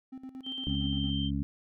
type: tone with tremolo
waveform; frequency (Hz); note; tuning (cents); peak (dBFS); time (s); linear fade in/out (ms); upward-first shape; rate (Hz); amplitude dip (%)
triangle; 261.6; C4; 0; -37; 0.12-1.11; 10; square; 8.7; 75
type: tone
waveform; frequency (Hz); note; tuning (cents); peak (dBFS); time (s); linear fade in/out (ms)
sine; 3136; G7; 0; -35; 0.43-1.31; 50
type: harmonic tone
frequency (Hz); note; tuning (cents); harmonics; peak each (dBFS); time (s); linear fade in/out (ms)
69.3; C#2; 0; 1 / 2 / 3 / 4; -34 / -34 / -34 / -34; 0.67-1.43; 0
effects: none